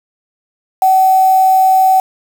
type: tone with quantisation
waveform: sine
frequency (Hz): 758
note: F#5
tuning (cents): +42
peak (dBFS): -6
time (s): 0.82-2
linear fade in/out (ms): 2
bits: 4
effects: none